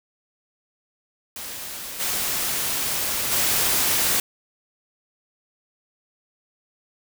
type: noise with level steps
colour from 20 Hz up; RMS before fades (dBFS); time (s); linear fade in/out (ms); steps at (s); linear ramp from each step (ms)
white; -34 / -25 / -21; 1.36-4.2; 2; 1.99 / 3.31; 20
effects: none